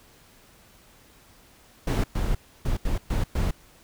brown noise bursts at uneven times, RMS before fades -24 dBFS, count 6, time 1.87-2.04 / 2.15-2.35 / 2.65-2.77 / 2.85-2.98 / 3.1-3.24 / 3.35-3.51 s, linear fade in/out 5 ms, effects pink hiss -55 dBFS RMS until 3.83 s

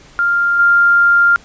sine tone with level steps, 1396.9 Hz, F6, in tune, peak -11 / -7 dBFS, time 0.19-1.36 s, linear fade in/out 0 ms, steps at 0.59 s, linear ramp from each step 5 ms, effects pink hiss -43 dBFS RMS until 1.44 s + resampled to 16000 Hz

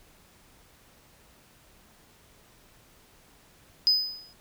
triangle tone with exponential decay, 5010 Hz, D#8, 11 cents sharp, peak -13 dBFS, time 3.87-4.33 s, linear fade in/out 0 ms, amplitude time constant 98 ms, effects tanh soft clip ceiling -15 dBFS + pink hiss -58 dBFS RMS until 4.4 s

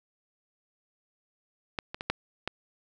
clicks, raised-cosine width 0.3 ms, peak -14 / -20 / -18 / -10 / -14 dBFS, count 5, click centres 1.788 / 1.945 / 2.009 / 2.1 / 2.476 s, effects none

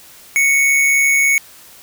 square tone with amplitude modulation, 2217 Hz, C#7, in tune, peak -10 dBFS, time 0.36-1.38 s, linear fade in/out 0 ms, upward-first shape sine, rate 143 Hz, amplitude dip 35%, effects white hiss -42 dBFS RMS until 1.82 s

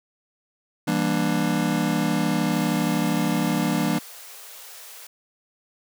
square chord, E half-diminished seventh, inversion none, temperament just, 164.81 / 197.78 / 237.3 / 296.7 Hz, E3 / G3 / Bb3 / D4, 0 / +16 / +31 / +18 cents, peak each -27 dBFS, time 0.87-3.99 s, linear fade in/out 10 ms
white high-pass noise, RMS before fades -42 dBFS, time 2.52-5.07 s, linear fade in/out 5 ms, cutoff 410 Hz, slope 96 dB/octave
effects none

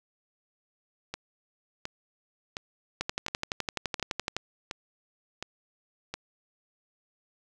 two click trains, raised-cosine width 0.2 ms, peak -17 / -12 dBFS, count 8 / 17, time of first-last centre 1.14-6.14 / 3.01-4.366 s, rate 1.4 / 11.8 Hz, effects none

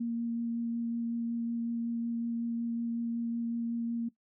sine tone with vibrato, 233.1 Hz, A#3, in tune, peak -30 dBFS, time 0-4.09 s, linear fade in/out 10 ms, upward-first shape sine, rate 5.4 Hz, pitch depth 9 cents each way, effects noise-tail reverb RT60 0.1 s tail -17 dB re dry

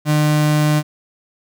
35% pulse tone, 150.9 Hz, D3, 47 cents sharp, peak -11 dBFS, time 0.05-0.83 s, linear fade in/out 50 ms, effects none

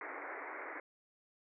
white band-pass noise, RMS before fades -45 dBFS, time 0.01-0.8 s, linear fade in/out 2 ms, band 280 to 2200 Hz, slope 96 dB/octave, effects none

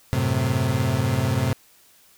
35% pulse chord, F# diminished, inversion none, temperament equal with one note detuned, 93.95 / 110 / 130.81 Hz, F#2 / A2 / C3, +27 / 0 / 0 cents, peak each -25 / -23 / -21 dBFS, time 0.13-1.53 s, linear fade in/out 0 ms, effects white hiss -55 dBFS RMS until 2.17 s

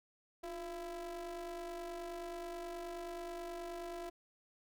square ring-modulated tone, 164.1 Hz, E3, 8 cents flat, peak -40 dBFS, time 0.43-4.1 s, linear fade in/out 10 ms, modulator 517 Hz, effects none

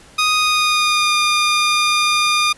15% pulse tone with pitch glide, 1244.5 to 1211.2 Hz, D#6 to D#6, 0 to -47 cents, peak -7 dBFS, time 0.18-2.53 s, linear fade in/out 10 ms, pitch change -47 cents, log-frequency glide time 0.35-1.15 s, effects pink hiss -45 dBFS RMS until 2.57 s + resampled to 24000 Hz

